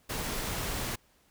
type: noise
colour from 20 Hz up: pink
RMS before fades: -34 dBFS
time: 0.09-0.96 s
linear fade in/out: 10 ms
effects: pink hiss -66 dBFS RMS until 1.3 s